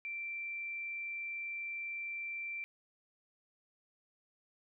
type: tone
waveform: sine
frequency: 2349 Hz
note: D7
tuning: in tune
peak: -38 dBFS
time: 0.05-2.64 s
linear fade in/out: 0 ms
effects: none